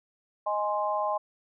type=chord; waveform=sine; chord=Ab major; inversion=second; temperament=equal; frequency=622.3 / 830.6 / 1046.5 Hz; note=Eb5 / Ab5 / C6; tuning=0 / 0 / 0 cents; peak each=-30 dBFS; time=0.46-1.18 s; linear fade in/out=10 ms; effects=none